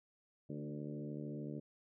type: harmonic tone with a mistuned harmonic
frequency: 73.42 Hz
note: D2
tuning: in tune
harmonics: 2 / 3 / 4 / 5 / 6 / 7 / 8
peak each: -45 / -47 / -47 / -52 / -53 / -57 / -56 dBFS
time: 0.49-1.6 s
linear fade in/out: 10 ms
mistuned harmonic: 4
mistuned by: +17 cents
effects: none